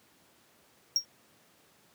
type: tone with exponential decay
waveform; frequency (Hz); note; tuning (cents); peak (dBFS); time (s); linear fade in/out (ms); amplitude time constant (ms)
triangle; 5588; F8; 0; -18; 0.96-1.05; 1; 19
effects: pink hiss -63 dBFS RMS until 1.94 s + high-pass 150 Hz 12 dB/octave